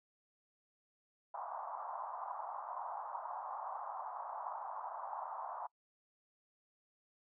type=band-pass noise; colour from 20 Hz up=white; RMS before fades=-44 dBFS; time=1.34-5.67 s; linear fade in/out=5 ms; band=700 to 1100 Hz; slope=48 dB/octave; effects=noise-tail reverb RT60 0.1 s tail -26 dB re dry